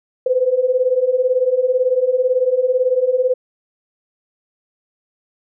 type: beating tone pair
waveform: sine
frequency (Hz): 495.4 / 513.4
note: B4 / C5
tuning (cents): +5 / -33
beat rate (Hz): 18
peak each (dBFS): -18 / -15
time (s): 0.26-3.34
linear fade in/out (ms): 5
effects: none